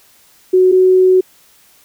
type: tone pair in turn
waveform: sine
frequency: 370 / 371.5 Hz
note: F#4 / F#4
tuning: 0 / +7 cents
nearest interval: unison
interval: 7 cents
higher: second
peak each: -6 dBFS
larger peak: neither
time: 0.53-0.72 / 0.72-1.21 s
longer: second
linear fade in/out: 10 ms
effects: white hiss -49 dBFS RMS until 1.84 s